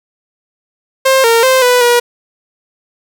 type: tone with pitch steps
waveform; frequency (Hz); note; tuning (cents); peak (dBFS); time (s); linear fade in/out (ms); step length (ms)
sawtooth; 530 / 460.5 / 521 / 494.6 / 481.1; C5 / A#4 / C5 / B4 / B4; +22 / -21 / -7 / +3 / -45; -3; 1.05-2; 10; 190
effects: none